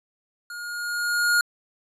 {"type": "tone with level ramp", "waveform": "square", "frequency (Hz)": 1428, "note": "F6", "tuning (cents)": 38, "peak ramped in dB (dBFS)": [-35, -17], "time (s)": [0.5, 1.41], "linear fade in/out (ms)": 2, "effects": ["resampled to 32000 Hz"]}